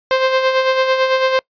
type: tone with tremolo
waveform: sawtooth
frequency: 523.3 Hz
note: C5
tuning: in tune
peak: -7 dBFS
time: 0.11-1.39 s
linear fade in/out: 0 ms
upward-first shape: sine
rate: 9 Hz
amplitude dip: 50%
effects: noise-tail reverb RT60 0.1 s tail -25 dB re dry + resampled to 11025 Hz